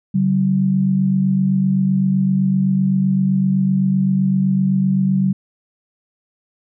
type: tone pair together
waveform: sine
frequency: 142.79 / 190.6 Hz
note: D3 / G3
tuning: -48 / -48 cents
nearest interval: perfect fourth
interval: 500 cents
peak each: -20 / -14 dBFS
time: 0.14-5.33 s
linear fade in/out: 10 ms
effects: none